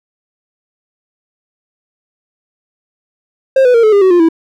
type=tone with pitch steps; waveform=triangle; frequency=532 / 496.4 / 463.1 / 432.1 / 403.2 / 376.2 / 351 / 327.5 Hz; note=C5 / B4 / A#4 / A4 / G4 / F#4 / F4 / E4; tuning=+29 / +9 / -11 / -31 / +49 / +29 / +9 / -11 cents; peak=-3 dBFS; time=3.56-4.288 s; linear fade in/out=5 ms; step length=91 ms; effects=none